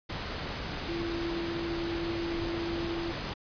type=tone in noise; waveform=sine; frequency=337.9 Hz; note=E4; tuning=43 cents sharp; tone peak=-32 dBFS; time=0.88-3.12 s; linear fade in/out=10 ms; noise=pink; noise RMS=-36 dBFS; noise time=0.09-3.34 s; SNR=+1 dB; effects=resampled to 11025 Hz